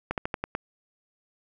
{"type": "slowing click train", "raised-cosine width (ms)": 0.5, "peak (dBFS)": -13, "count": 6, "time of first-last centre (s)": [0.11, 0.551], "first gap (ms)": 68, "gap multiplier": 1.13, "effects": []}